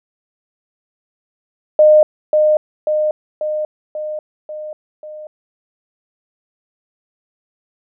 sine tone with echo, 611 Hz, D#5, 32 cents flat, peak -5 dBFS, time 1.79-2.03 s, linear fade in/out 2 ms, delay 540 ms, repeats 6, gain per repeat -4 dB, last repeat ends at 5.27 s, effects none

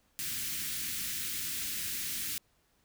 white band-stop noise, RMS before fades -36 dBFS, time 0.19-2.38 s, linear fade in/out 0 ms, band 310 to 1600 Hz, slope 24 dB/octave, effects pink hiss -71 dBFS RMS until 2.84 s

